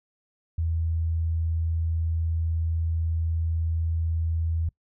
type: tone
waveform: sine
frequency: 81.9 Hz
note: E2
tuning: 11 cents flat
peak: -23 dBFS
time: 0.58-4.69 s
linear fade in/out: 5 ms
effects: noise-tail reverb RT60 0.1 s tail -24 dB re dry